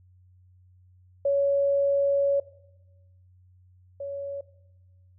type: tone pair in turn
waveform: sine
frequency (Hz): 560 / 560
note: C#5 / C#5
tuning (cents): +18 / +18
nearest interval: unison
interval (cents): 0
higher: neither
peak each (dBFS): -20 / -31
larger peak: first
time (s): 1.25-2.4 / 4-4.41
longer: first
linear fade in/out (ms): 5
effects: noise-tail reverb RT60 0.9 s tail -18 dB re dry + added 91 Hz sine -54 dBFS peak until 5.18 s